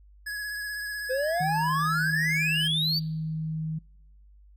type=tone with vibrato; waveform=square; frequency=1680 Hz; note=G#6; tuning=19 cents sharp; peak=-32 dBFS; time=0.26-2.68 s; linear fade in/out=10 ms; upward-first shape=triangle; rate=16 Hz; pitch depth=28 cents each way
type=exponential sweep; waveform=triangle; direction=up; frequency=498.5 to 4700 Hz; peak=-23 dBFS; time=1.09-3 s; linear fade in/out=20 ms
type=tone; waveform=sine; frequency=158.2 Hz; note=D#3; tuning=29 cents sharp; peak=-28 dBFS; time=1.4-3.79 s; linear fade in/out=10 ms
effects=noise-tail reverb RT60 0.9 s tail -25 dB re dry + added 50 Hz sine -51 dBFS peak until 4.56 s